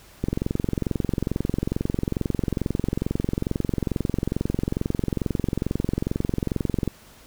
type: click train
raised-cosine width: 3 ms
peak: -10 dBFS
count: 149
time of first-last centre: 0.24-6.877 s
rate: 22.3 Hz
effects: pink hiss -50 dBFS RMS until 7.26 s